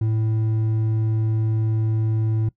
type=tone with hard clipping; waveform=sine; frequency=110.2 Hz; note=A2; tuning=3 cents sharp; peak=-20 dBFS; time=0.01-2.49 s; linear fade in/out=5 ms; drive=5 dB; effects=noise-tail reverb RT60 0.1 s tail -20 dB re dry